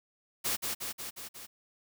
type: noise with echo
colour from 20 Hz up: white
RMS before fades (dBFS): -31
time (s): 0.44-0.57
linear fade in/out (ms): 20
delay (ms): 180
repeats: 5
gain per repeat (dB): -3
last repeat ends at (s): 1.47
effects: none